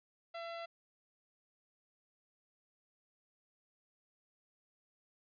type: tone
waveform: sawtooth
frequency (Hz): 674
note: E5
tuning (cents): +38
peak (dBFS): -38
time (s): 0.34-0.66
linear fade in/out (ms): 10
effects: resampled to 11025 Hz